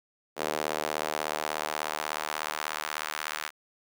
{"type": "tone with high-pass filter sweep", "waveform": "sawtooth", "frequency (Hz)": 76.5, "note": "D#2", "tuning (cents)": -29, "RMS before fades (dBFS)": -33, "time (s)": [0.36, 3.51], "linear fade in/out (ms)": 50, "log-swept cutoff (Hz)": [480, 1400], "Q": 1.2, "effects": []}